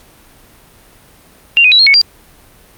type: tone with pitch steps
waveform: sine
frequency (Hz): 2776 / 2499 / 3919 / 4235 / 2213 / 4749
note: F7 / D#7 / B7 / C8 / C#7 / D8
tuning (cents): -11 / +7 / -14 / +20 / -3 / +18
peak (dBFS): -4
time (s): 1.57-2.014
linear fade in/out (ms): 0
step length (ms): 74
effects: pink hiss -44 dBFS RMS until 2.77 s + Opus 48 kbps